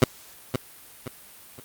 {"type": "tone with echo", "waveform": "15% pulse", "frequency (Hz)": 127, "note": "B2", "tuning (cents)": 49, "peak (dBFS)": -6, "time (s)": [0.02, 0.04], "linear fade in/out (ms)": 2, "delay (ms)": 520, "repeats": 3, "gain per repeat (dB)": -9, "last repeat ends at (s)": 1.6, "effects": ["white hiss -48 dBFS RMS until 1.64 s", "Opus 48 kbps"]}